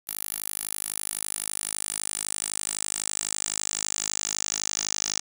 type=tone with band-pass filter sweep; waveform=10% pulse; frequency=51.91 Hz; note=G#1; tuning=in tune; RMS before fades=-31 dBFS; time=0.07-5.2 s; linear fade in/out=10 ms; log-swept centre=12000 to 6200 Hz; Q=4.3; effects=none